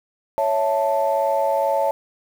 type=chord; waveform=sine; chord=A major; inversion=first; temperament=equal with one note detuned; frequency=556.9 / 659.3 / 880 Hz; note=C#5 / E5 / A5; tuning=+8 / 0 / 0 cents; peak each=-20 / -22 / -21 dBFS; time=0.38-1.91 s; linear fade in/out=0 ms; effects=tanh soft clip ceiling -9 dBFS + 7-bit